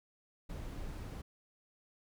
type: noise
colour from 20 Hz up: brown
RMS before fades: -43 dBFS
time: 0.49-1.22 s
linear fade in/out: 10 ms
effects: none